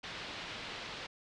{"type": "low-pass noise", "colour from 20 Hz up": "white", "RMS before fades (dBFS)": -44, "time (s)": [0.03, 1.07], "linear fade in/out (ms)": 10, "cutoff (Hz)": 4100, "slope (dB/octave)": 24, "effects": ["resampled to 22050 Hz"]}